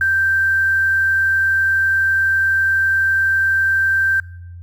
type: tone with quantisation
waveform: sine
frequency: 1568 Hz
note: G6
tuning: in tune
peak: -13 dBFS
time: 0.01-4.2 s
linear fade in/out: 2 ms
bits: 7
effects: noise-tail reverb RT60 0.7 s tail -24 dB re dry + added 87 Hz sine -32 dBFS peak until 4.62 s